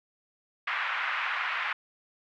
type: band-pass noise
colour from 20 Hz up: pink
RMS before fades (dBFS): -31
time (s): 0.67-1.73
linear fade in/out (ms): 5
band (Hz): 1100 to 2500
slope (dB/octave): 24
effects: none